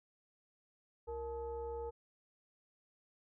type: tone with frequency modulation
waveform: sine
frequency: 466.2 Hz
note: A#4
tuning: in tune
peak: -39 dBFS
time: 1.07-1.91 s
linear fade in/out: 20 ms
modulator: 401 Hz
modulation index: 0.79
effects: none